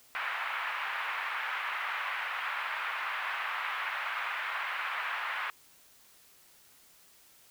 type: band-pass noise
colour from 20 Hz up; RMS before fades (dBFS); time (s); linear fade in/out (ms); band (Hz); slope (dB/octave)
pink; -35; 0.15-5.5; 0; 1000 to 2500; 24
effects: white hiss -60 dBFS RMS until 7.5 s